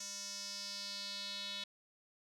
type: tone with band-pass filter sweep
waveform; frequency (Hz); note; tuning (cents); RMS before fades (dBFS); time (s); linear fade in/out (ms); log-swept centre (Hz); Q
square; 200; G3; +35; -44; 0-1.64; 5; 6100 to 3700; 4.2
effects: none